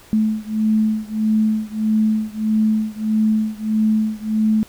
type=beating tone pair; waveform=sine; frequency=216.3 / 217.9 Hz; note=A3 / A3; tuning=-29 / -17 cents; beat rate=1.6 Hz; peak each=-18 / -19 dBFS; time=0.13-4.63 s; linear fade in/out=0 ms; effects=pink hiss -46 dBFS RMS until 4.68 s